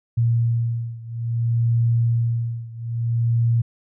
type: beating tone pair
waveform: sine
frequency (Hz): 116.54 / 117.13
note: A#2 / A#2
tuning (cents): 0 / +9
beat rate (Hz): 0.59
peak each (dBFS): -20 / -22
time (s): 0.17-3.62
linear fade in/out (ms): 10
effects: none